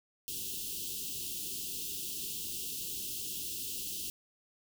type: band-stop noise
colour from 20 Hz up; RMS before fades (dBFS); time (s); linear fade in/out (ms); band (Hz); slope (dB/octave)
white; -39; 0.28-4.1; 0; 440 to 2700; 96
effects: none